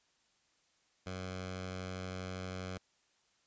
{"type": "tone with notch filter", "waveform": "10% pulse", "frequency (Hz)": 92.5, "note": "F#2", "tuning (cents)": 0, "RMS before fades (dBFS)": -42, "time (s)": [1.06, 2.78], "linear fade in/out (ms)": 10, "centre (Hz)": 320, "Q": 1.5, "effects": ["white hiss -73 dBFS RMS until 3.46 s", "resampled to 16000 Hz"]}